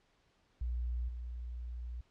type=tone with level steps; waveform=sine; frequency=60 Hz; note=B1; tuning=49 cents flat; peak=-33 / -39 dBFS; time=0.61-2.01 s; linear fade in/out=5 ms; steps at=1.08 s; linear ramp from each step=10 ms; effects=pink hiss -72 dBFS RMS until 2.1 s + low-pass 5000 Hz 12 dB/octave